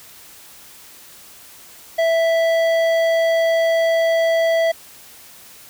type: tone with tanh clipping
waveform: sine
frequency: 659.3 Hz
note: E5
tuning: in tune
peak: -16 dBFS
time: 1.98-4.72 s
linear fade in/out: 10 ms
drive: 13 dB
effects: white hiss -43 dBFS RMS until 5.69 s

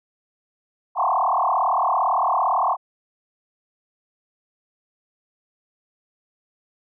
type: tone with frequency modulation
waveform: sine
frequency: 910 Hz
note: A#5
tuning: 42 cents flat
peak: -17 dBFS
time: 0.95-2.77 s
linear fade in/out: 50 ms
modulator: 37.7 Hz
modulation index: 5.7
effects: none

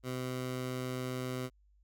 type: tone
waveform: 15% pulse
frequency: 127.5 Hz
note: C3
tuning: 44 cents flat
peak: -29 dBFS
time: 0.03-1.5 s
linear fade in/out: 50 ms
effects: added 50 Hz sine -63 dBFS peak until 1.83 s

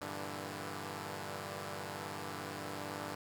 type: chord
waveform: 5% pulse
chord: E half-diminished seventh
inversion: first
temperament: equal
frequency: 98 / 116.54 / 146.83 / 164.81 Hz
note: G2 / Bb2 / D3 / E3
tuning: 0 / 0 / 0 / 0 cents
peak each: -33 / -39 / -34 / -36 dBFS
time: 0.01-3.15 s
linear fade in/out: 5 ms
effects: none

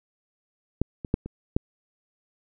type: clicks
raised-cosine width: 3 ms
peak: -9 / -20 / -8 / -22 / -8 dBFS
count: 5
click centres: 0.816 / 1.048 / 1.141 / 1.26 / 1.565 s
effects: none

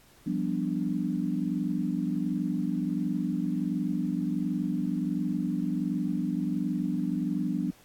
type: chord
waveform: sine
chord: G dominant seventh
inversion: third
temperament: equal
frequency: 174.61 / 196 / 246.9 / 293.7 Hz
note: F3 / G3 / B3 / D4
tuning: 0 / 0 / 0 / 0 cents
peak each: -32 dBFS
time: 0.26-7.71 s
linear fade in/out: 10 ms
effects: pink hiss -58 dBFS RMS until 7.84 s + AAC 64 kbps

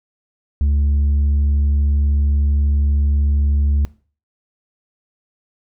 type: tone with tanh clipping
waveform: sine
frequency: 71.8 Hz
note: D2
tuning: 39 cents flat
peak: -14 dBFS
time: 0.61-3.85 s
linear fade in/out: 0 ms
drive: 4 dB
effects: noise-tail reverb RT60 0.4 s tail -20 dB re dry

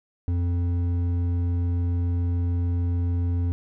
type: tone with hard clipping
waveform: sine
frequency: 87.31 Hz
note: F2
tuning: in tune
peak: -23 dBFS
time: 0.28-3.52 s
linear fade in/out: 0 ms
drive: 7 dB
effects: none

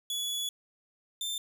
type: tone pair in turn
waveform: sawtooth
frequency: 3403 / 3572 Hz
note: G#7 / A7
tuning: +41 / +25 cents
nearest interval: minor second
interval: 84 cents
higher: second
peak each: -28 / -29 dBFS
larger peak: first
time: 0.1-0.49 / 1.21-1.38 s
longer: first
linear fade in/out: 2 ms
effects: none

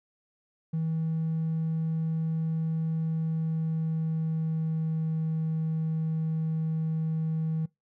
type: tone with pitch glide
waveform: triangle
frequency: 161 to 159.52 Hz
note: E3 to D#3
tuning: -41 to +43 cents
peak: -23 dBFS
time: 0.73-7.66 s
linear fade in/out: 10 ms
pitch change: -16 cents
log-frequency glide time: 2.96-5.11 s
effects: noise-tail reverb RT60 0.2 s tail -26 dB re dry + tanh soft clip ceiling -22 dBFS

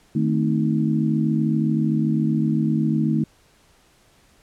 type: tone cluster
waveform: sine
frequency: 153.9 / 221.7 / 261.2 / 314.9 Hz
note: D#3 / A3 / C4 / D#4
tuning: -19 / +13 / -3 / +21 cents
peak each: -22 / -21 / -28 / -25 dBFS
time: 0.15-3.24 s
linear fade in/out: 5 ms
effects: pink hiss -57 dBFS RMS until 4.42 s + low-pass 11000 Hz 12 dB/octave

